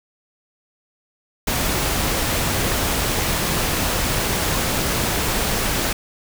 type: noise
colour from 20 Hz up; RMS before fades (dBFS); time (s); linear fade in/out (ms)
pink; -21; 1.47-5.93; 5
effects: none